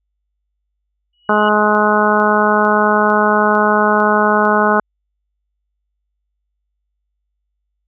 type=tone with exponential growth; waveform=sine; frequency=2922 Hz; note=F#7; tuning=22 cents flat; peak=-24 dBFS; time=1.13-1.49 s; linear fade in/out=5 ms; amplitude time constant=77 ms
type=harmonic tone; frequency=210.8 Hz; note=G#3; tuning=26 cents sharp; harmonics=1 / 2 / 3 / 4 / 5 / 6 / 7; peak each=-18 / -18 / -18 / -18 / -18 / -18 / -18 dBFS; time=1.29-4.8 s; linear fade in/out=2 ms
type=click train; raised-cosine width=0.2 ms; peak=-25 dBFS; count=7; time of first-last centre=1.75-4.453 s; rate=2.22 Hz
effects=added 50 Hz sine -69 dBFS peak until 7.87 s